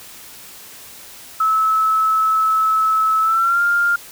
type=tone with pitch glide; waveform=sine; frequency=1300 to 1401.4 Hz; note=E6 to F6; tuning=-24 to +6 cents; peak=-13 dBFS; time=1.4-3.96 s; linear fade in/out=5 ms; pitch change=+130 cents; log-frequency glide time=3.21-3.62 s; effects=white hiss -39 dBFS RMS until 4.11 s